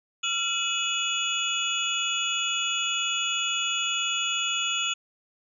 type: tone cluster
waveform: sine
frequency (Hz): 1363 / 2548 / 2914 / 3423 / 6750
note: F6 / D#7 / F#7 / A7 / G#8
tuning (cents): -43 / +41 / -27 / -48 / +27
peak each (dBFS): -34 / -30 / -29 / -32 / -33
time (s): 0.23-4.94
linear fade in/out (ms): 10
effects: none